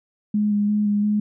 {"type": "tone with vibrato", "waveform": "sine", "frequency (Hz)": 207.7, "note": "G#3", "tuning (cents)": 0, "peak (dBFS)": -17, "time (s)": [0.34, 1.2], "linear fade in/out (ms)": 5, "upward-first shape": "square", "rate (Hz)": 2.9, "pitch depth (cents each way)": 15, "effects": []}